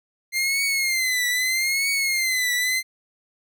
sawtooth tone with vibrato, 2093 Hz, C7, in tune, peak -17 dBFS, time 0.32-2.83 s, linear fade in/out 50 ms, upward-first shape triangle, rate 0.79 Hz, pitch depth 120 cents each way, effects none

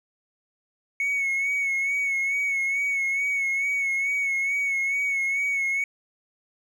triangle tone with vibrato, 2210 Hz, C#7, 6 cents flat, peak -20 dBFS, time 1-5.84 s, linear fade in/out 2 ms, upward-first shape sine, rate 2.3 Hz, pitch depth 40 cents each way, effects tanh soft clip ceiling -17 dBFS

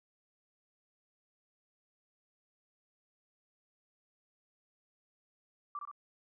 sine tone with echo, 1168 Hz, D6, 10 cents flat, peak -37 dBFS, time 5.75-5.79 s, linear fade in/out 2 ms, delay 62 ms, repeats 2, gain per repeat -3 dB, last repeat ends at 5.914 s, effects none

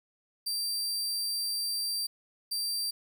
sawtooth tone bursts at uneven times, 4699 Hz, D8, in tune, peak -27 dBFS, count 2, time 0.46-2.07 / 2.51-2.91 s, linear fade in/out 10 ms, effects 11-bit

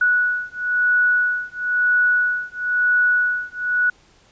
sine beating tone pair, 1470 / 1471 Hz, F#6 / F#6, -12 / -11 cents, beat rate 1 Hz, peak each -19 dBFS, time 0.01-3.9 s, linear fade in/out 5 ms, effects pink hiss -54 dBFS RMS until 4.31 s + resampled to 16000 Hz

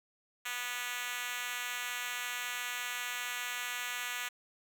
5% pulse tone with high-pass filter, 245.2 Hz, B3, 12 cents flat, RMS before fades -38 dBFS, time 0.45-4.29 s, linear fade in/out 10 ms, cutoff 1500 Hz, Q 0.8, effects none

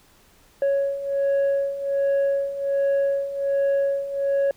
sine beating tone pair, 554.4 / 555.7 Hz, C#5 / C#5, 0 / +4 cents, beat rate 1.3 Hz, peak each -23 / -19 dBFS, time 0.62-4.51 s, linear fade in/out 2 ms, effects tanh soft clip ceiling -17 dBFS + pink hiss -56 dBFS RMS until 4.56 s

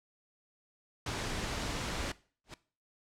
pink noise, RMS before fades -36 dBFS, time 1.06-2.12 s, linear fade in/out 5 ms
pink noise with exponential growth, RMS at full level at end -39 dBFS, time 2.44-2.54 s, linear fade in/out 2 ms, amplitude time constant 20 ms
effects noise-tail reverb RT60 0.4 s tail -19 dB re dry + low-pass 7000 Hz 12 dB/octave

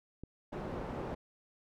click, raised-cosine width 3 ms, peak -31 dBFS, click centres 0.236 s
white low-pass noise, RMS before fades -40 dBFS, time 0.52-1.15 s, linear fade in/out 10 ms, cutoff 580 Hz, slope 12 dB/octave
effects none

